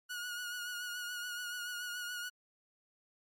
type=tone with vibrato; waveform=sawtooth; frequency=1450 Hz; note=F#6; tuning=35 cents flat; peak=-35 dBFS; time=0.09-2.3 s; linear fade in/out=20 ms; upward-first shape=triangle; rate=7 Hz; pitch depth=39 cents each way; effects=MP3 64 kbps